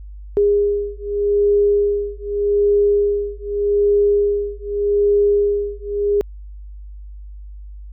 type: beating tone pair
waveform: sine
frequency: 408.3 / 409.13 Hz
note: G#4 / G#4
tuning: -29 / -26 cents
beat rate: 0.83 Hz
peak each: -17 dBFS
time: 0.37-6.21 s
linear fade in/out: 0 ms
effects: added 50 Hz sine -32 dBFS peak until 7.92 s